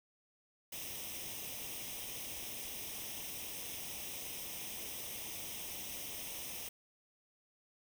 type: noise with comb filter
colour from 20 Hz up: white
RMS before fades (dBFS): -44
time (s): 0.72-6.69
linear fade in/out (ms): 5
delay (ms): 0.34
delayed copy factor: +0.7
effects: none